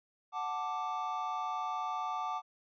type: chord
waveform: triangle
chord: D major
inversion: first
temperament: equal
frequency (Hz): 740 / 880 / 1174.7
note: F#5 / A5 / D6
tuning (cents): 0 / 0 / 0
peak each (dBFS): -37 / -37 / -35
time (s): 0.32-2.42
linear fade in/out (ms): 50
effects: resampled to 16000 Hz